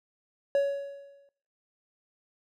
triangle tone with exponential decay, 560 Hz, C#5, 18 cents sharp, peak -18 dBFS, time 0.55-1.29 s, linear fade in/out 1 ms, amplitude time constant 160 ms, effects noise-tail reverb RT60 0.6 s tail -20 dB re dry

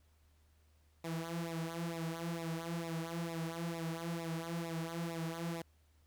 sawtooth tone with flanger, 166.2 Hz, E3, 15 cents sharp, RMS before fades -40 dBFS, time 1.04-5.62 s, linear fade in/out 5 ms, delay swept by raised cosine 0.64 to 5.64 ms, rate 2.2 Hz, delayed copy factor -0.85, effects added 76 Hz sine -66 dBFS peak until 6.06 s + pink hiss -75 dBFS RMS until 6.06 s

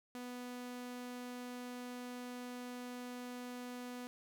sawtooth tone, 246.9 Hz, B3, in tune, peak -40 dBFS, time 0.15-4.07 s, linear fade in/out 0 ms, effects none

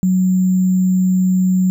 sine tone with sample-and-hold, 184.9 Hz, F#3, 1 cent flat, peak -11 dBFS, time 0.03-1.7 s, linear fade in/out 0 ms, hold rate 7350 Hz, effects none

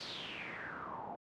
pink noise with low-pass filter sweep, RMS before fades -44 dBFS, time 0-1.16 s, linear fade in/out 10 ms, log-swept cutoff 4600 to 740 Hz, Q 5.9, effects high-pass 150 Hz 12 dB/octave

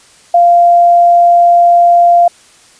sine tone, 694 Hz, F5, 11 cents flat, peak -3 dBFS, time 0.34-2.28 s, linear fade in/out 5 ms, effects white hiss -43 dBFS RMS until 2.79 s + resampled to 22050 Hz

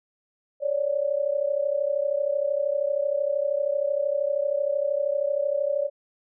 sine tone pair together, 554 / 586.9 Hz, C#5 / D5, -1 / -1 cents, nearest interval minor second, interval 100 cents, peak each -25 dBFS, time 0.6-5.9 s, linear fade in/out 50 ms, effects none

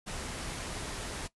pink low-pass noise, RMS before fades -39 dBFS, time 0.06-1.28 s, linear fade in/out 20 ms, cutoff 11000 Hz, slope 96 dB/octave, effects noise-tail reverb RT60 0.1 s tail -17 dB re dry

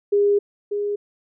sine tone pair in turn, 407 / 410.5 Hz, G#4 / G#4, -35 / -20 cents, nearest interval unison, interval 15 cents, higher second, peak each -14 / -21 dBFS, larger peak first, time 0.12-0.39 / 0.71-0.96 s, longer first, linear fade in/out 10 ms, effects none

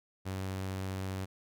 sawtooth tone, 95 Hz, F#2, 46 cents sharp, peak -31 dBFS, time 0.25-1.26 s, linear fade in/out 20 ms, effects none

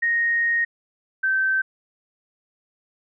sine tone pair in turn, 1864.7 / 1548.3 Hz, A#6 / G6, 0 / -22 cents, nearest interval minor third, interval 322 cents, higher first, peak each -18 dBFS, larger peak neither, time 0.02-0.65 / 1.23-1.62 s, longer first, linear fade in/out 10 ms, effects none

